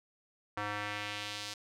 square tone with band-pass filter sweep, 103.83 Hz, G#2, in tune, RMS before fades -39 dBFS, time 0.57-1.54 s, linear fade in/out 5 ms, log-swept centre 1300 to 4900 Hz, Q 1.3, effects none

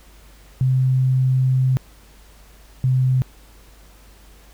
sine tone pair in turn, 130 / 129.18 Hz, C3 / C3, -11 / -22 cents, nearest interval unison, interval 11 cents, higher first, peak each -14 dBFS, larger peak neither, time 0.61-1.77 / 2.84-3.22 s, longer first, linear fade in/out 0 ms, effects added 50 Hz sine -46 dBFS peak until 4.53 s + pink hiss -51 dBFS RMS until 4.53 s

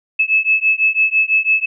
sine beating tone pair, 2599 / 2605 Hz, E7 / E7, -25 / -21 cents, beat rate 6 Hz, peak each -15 dBFS, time 0.19-1.66 s, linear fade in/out 10 ms, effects none

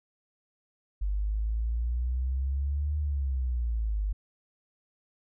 sine exponential two-way sweep, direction up then down, 48.9 to 75.2 to 48.9 Hz, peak -26 dBFS, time 1.01-4.13 s, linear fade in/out 10 ms, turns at 2.98 s, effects none

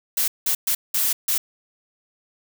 blue noise bursts at uneven times, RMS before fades -21 dBFS, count 5, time 0.17-0.28 / 0.46-0.55 / 0.67-0.75 / 0.94-1.13 / 1.28-1.38 s, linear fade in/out 5 ms, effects none

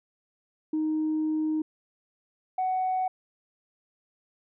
sine tone pair in turn, 311.1 / 745.9 Hz, D#4 / F#5, 0 / +14 cents, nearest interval octave + minor third, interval 1514 cents, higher second, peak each -23 dBFS, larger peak neither, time 0.73-1.62 / 2.58-3.08 s, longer first, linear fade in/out 5 ms, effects tanh soft clip ceiling -21 dBFS

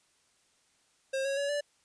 square tone with pitch steps, 535 / 550 / 565.5 / 581.4 Hz, C5 / C#5 / C#5 / D5, +38 / -14 / +34 / -18 cents, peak -30 dBFS, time 1.13-1.61 s, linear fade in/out 10 ms, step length 120 ms, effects white hiss -69 dBFS RMS until 1.84 s + resampled to 22050 Hz

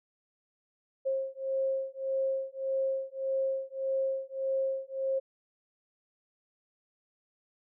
sine beating tone pair, 534 / 535.7 Hz, C5 / C5, +35 / +41 cents, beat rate 1.7 Hz, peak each -32 / -32 dBFS, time 1.05-5.2 s, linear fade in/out 20 ms, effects none

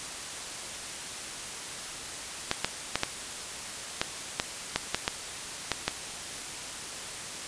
clicks, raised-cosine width 0.2 ms, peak -7 dBFS, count 11, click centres 2.514 / 2.646 / 2.956 / 3.034 / 4.015 / 4.399 / 4.76 / 4.946 / 5.079 / 5.717 / 5.88 s, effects white hiss -38 dBFS RMS until 7.47 s + resampled to 22050 Hz

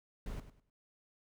brown noise with echo, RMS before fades -41 dBFS, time 0.26-0.4 s, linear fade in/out 2 ms, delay 100 ms, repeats 3, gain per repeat -12 dB, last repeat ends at 0.7 s, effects none

